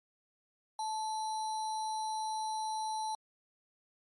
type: tone with sample-and-hold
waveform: sine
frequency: 871 Hz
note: A5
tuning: 18 cents flat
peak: -33 dBFS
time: 0.79-3.15 s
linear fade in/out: 2 ms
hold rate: 4900 Hz
effects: MP3 48 kbps